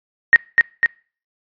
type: tone with echo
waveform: sine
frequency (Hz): 1864.7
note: A#6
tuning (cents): 0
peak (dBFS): -5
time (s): 0.33-0.36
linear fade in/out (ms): 0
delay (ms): 250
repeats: 2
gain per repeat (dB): -3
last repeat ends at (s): 0.86
effects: noise-tail reverb RT60 0.4 s tail -25 dB re dry + resampled to 11025 Hz